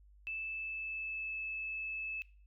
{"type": "tone with pitch glide", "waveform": "sine", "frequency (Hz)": [2632, 2611], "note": ["E7", "E7"], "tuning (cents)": [-3, -17], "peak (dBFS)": -37, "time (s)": [0.27, 2.22], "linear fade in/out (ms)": 0, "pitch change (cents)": -14, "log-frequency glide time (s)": [0.39, 1.37], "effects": ["noise-tail reverb RT60 0.4 s tail -18 dB re dry", "added 50 Hz sine -58 dBFS peak until 2.46 s"]}